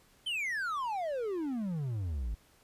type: exponential sweep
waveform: triangle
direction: down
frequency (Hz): 3160 to 50.3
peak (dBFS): -30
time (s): 0.26-2.35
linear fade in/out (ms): 10
effects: pink hiss -64 dBFS RMS until 2.63 s + resampled to 32000 Hz